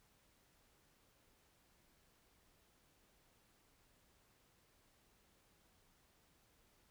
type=silence; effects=pink hiss -73 dBFS RMS until 6.9 s